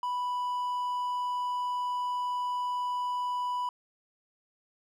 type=tone; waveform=triangle; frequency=987.8 Hz; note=B5; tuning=in tune; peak=-27 dBFS; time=0.03-3.69 s; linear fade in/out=2 ms; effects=none